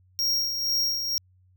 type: tone with tremolo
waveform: square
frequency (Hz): 5588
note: F8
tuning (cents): 0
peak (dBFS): -22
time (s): 0.19-1.18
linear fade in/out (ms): 0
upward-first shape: sine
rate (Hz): 2.1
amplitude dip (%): 50
effects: added 92 Hz sine -57 dBFS peak until 1.56 s